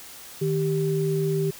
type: tone pair together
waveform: sine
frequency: 155.56 / 392 Hz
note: D#3 / G4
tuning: 0 / 0 cents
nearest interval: octave + major third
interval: 1600 cents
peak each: -24 dBFS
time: 0.41-1.51 s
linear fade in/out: 10 ms
effects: white hiss -43 dBFS RMS until 1.59 s